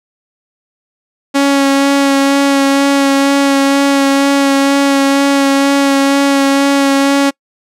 sawtooth tone with vibrato, 277.2 Hz, C#4, in tune, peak -4 dBFS, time 1.34-7.31 s, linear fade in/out 20 ms, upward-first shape sine, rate 2.1 Hz, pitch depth 14 cents each way, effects noise-tail reverb RT60 0.1 s tail -26 dB re dry + low-pass 10000 Hz 12 dB/octave

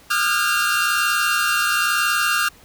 45% pulse tone cluster, 1216 / 1381 / 1442 / 1618 / 2766 Hz, D#6 / F6 / F#6 / G#6 / F7, -40 / -20 / -45 / -46 / -17 cents, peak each -24 dBFS, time 0.1-2.49 s, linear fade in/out 10 ms, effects pink hiss -49 dBFS RMS until 2.64 s

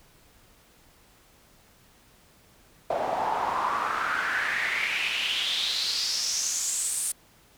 pink noise with band-pass filter sweep, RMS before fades -28 dBFS, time 2.9-7.12 s, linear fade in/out 5 ms, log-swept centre 650 to 9500 Hz, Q 4.9, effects pink hiss -58 dBFS RMS until 7.57 s

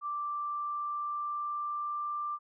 sine tone with pitch glide, 1174.7 to 1183.6 Hz, D6 to D6, 0 to +13 cents, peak -32 dBFS, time 0.01-2.39 s, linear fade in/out 50 ms, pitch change +13 cents, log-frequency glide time 0.24-2.26 s, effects none

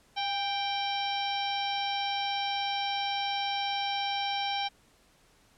harmonic tone with a mistuned harmonic, 783 Hz, G5, 2 cents flat, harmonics 1 / 2 / 3 / 4 / 5 / 6 / 7, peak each -31 / -43 / -38 / -36 / -38 / -48 / -41 dBFS, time 0.16-4.69 s, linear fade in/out 20 ms, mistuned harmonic 1, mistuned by +43 cents, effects pink hiss -63 dBFS RMS until 5.57 s + low-pass 11000 Hz 12 dB/octave

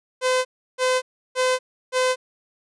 sawtooth tone bursts, 511 Hz, C5, 41 cents flat, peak -14 dBFS, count 4, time 0.21-2.16 s, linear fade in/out 50 ms, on 240 ms, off 330 ms, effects resampled to 22050 Hz

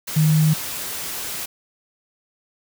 sine tone in noise, 155.4 Hz, D#3, 2 cents flat, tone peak -13 dBFS, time 0.16-0.54 s, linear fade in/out 10 ms, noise white, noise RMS -29 dBFS, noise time 0.07-1.46 s, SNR +13 dB, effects none

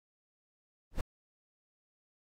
brown noise with exponential growth, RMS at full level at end -23 dBFS, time 0.91-1.01 s, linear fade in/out 5 ms, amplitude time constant 20 ms, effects AAC 48 kbps

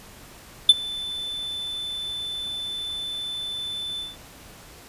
triangle tone with ADSR envelope, 3520 Hz, A7, in tune, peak -4 dBFS, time 0.69-4.17 s, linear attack 4 ms, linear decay 33 ms, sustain -23 dB, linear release 180 ms, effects pink hiss -46 dBFS RMS until 4.88 s + resampled to 32000 Hz

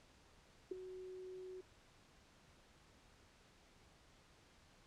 sine tone with ADSR envelope, 371 Hz, F#4, 5 cents sharp, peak -36 dBFS, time 0.71-1.61 s, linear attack 7 ms, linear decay 11 ms, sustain -12 dB, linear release 6 ms, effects pink hiss -67 dBFS RMS until 4.86 s + low-pass 7000 Hz 12 dB/octave

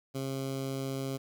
15% pulse tone with notch filter, 134.8 Hz, C#3, 48 cents flat, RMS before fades -35 dBFS, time 0.14-1.18 s, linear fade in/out 20 ms, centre 1700 Hz, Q 1.1, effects 10-bit

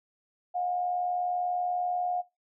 sine tone with amplitude modulation, 718 Hz, F5, 48 cents sharp, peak -25 dBFS, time 0.54-2.22 s, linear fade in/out 20 ms, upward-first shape sine, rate 80.1 Hz, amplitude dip 50%, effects noise-tail reverb RT60 0.2 s tail -19 dB re dry

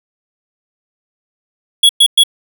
square tone bursts, 3356 Hz, G#7, 17 cents sharp, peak -5 dBFS, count 3, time 1.83-2.236 s, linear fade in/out 5 ms, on 62 ms, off 110 ms, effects none

